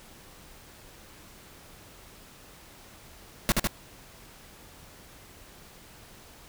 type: noise with echo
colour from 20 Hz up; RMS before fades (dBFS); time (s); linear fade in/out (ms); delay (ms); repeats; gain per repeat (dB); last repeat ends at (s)
pink; -22; 3.49-3.52; 0; 76; 2; -2; 3.672
effects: pink hiss -51 dBFS RMS until 6.48 s